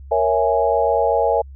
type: chord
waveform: sine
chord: A# half-diminished seventh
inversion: none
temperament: equal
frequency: 466.2 / 554.4 / 659.3 / 830.6 Hz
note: A#4 / C#5 / E5 / G#5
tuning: 0 / 0 / 0 / 0 cents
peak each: -20 dBFS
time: 0.11-1.42 s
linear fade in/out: 10 ms
effects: added 68 Hz sine -35 dBFS peak until 1.55 s

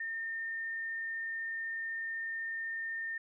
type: tone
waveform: sine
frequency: 1816 Hz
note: A#6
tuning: 46 cents flat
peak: -35 dBFS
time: 0-3.18 s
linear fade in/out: 5 ms
effects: none

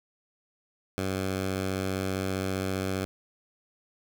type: tone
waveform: 10% pulse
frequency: 95.1 Hz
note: F#2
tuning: 48 cents sharp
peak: -20 dBFS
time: 0.98-3.05 s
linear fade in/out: 0 ms
effects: none

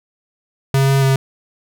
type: tone with pitch steps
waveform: square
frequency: 135.8 / 136.6 / 134.5 Hz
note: C#3 / C#3 / C3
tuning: -35 / -25 / +48 cents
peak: -12 dBFS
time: 0.74-1.16 s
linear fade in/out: 2 ms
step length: 140 ms
effects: none

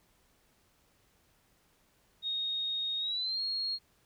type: tone with pitch glide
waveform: sine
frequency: 3727 to 4281 Hz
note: A#7 to C8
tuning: -1 to +39 cents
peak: -31 dBFS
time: 2.22-3.79 s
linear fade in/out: 50 ms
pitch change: +240 cents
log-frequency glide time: 2.99-3.42 s
effects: pink hiss -69 dBFS RMS until 4.05 s

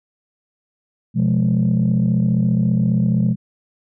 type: chord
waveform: sine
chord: F diminished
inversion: second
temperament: just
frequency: 125.72 / 174.61 / 209.5 Hz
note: Cb3 / F3 / Ab3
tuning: +31 / 0 / +15 cents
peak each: -17 dBFS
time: 1.14-3.36 s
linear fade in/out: 50 ms
effects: tanh soft clip ceiling -9 dBFS

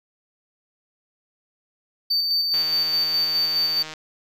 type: tone with tremolo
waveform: triangle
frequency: 4584 Hz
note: D8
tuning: 43 cents flat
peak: -17 dBFS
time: 2.1-3.83 s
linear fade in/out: 10 ms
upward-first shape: square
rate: 4.8 Hz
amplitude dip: 30%
type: click train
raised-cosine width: 0.2 ms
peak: -18 dBFS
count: 219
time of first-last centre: 2.54-3.937 s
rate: 156 Hz
effects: none

